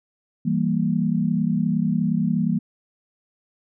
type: chord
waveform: sine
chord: E diminished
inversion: none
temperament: equal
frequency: 164.81 / 196 / 233.1 Hz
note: E3 / G3 / Bb3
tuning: 0 / 0 / 0 cents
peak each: -23 dBFS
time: 0.45-2.59 s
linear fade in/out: 10 ms
effects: none